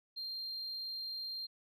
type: tone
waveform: sine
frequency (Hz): 4186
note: C8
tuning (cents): 0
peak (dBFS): -37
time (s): 0.16-1.47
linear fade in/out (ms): 20
effects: tanh soft clip ceiling -37 dBFS